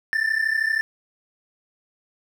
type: tone pair together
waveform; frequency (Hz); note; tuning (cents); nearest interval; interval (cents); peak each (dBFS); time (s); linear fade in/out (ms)
triangle; 1760 / 1792.8; A6 / A6; 0 / +32; unison; 32; -21; 0.13-0.81; 0
effects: none